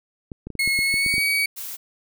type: clicks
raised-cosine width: 3 ms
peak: -20 dBFS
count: 10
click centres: 0.318 / 0.47 / 0.503 / 0.553 / 0.676 / 0.79 / 0.941 / 1.063 / 1.14 / 1.181 s
type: tone with pitch glide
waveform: 35% pulse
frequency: 2174 to 2261 Hz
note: C#7 to C#7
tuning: -34 to +34 cents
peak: -17 dBFS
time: 0.59-1.46 s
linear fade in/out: 5 ms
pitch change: +68 cents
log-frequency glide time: 0.81-1.22 s
type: noise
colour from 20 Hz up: blue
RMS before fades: -33 dBFS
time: 1.56-1.77 s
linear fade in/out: 20 ms
effects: none